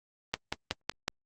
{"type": "click train", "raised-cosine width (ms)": 0.2, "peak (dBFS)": -11, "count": 5, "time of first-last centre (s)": [0.34, 1.081], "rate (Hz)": 5.4, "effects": ["Opus 24 kbps"]}